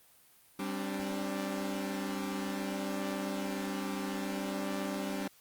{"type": "chord", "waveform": "sawtooth", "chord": "G suspended fourth", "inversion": "none", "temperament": "equal with one note detuned", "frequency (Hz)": [196, 266.5, 293.7], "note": ["G3", "C4", "D4"], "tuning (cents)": [0, 32, 0], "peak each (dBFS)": [-33, -36, -35], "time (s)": [0.59, 5.28], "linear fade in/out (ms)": 5, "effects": ["white hiss -62 dBFS RMS until 5.4 s", "Opus 32 kbps"]}